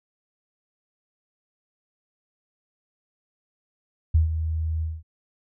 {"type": "tone with ADSR envelope", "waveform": "sine", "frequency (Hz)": 79.9, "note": "D#2", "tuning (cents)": 47, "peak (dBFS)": -13, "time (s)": [4.14, 5.03], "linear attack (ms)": 10, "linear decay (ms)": 130, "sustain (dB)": -10, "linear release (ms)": 210, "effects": []}